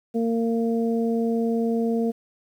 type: harmonic tone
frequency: 229.5 Hz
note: A#3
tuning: 27 cents flat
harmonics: 1 / 2 / 3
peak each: -22 / -25 / -34 dBFS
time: 0.14-2.12 s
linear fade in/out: 20 ms
effects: 9-bit